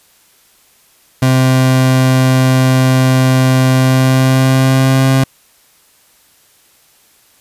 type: tone with pitch glide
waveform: 30% pulse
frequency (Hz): 130 to 132.96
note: C3 to C3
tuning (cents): -11 to +28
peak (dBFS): -5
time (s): 1.22-5.24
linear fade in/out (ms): 5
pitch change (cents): +39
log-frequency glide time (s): 3.74-5.07
effects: white hiss -50 dBFS RMS until 7.4 s + resampled to 32000 Hz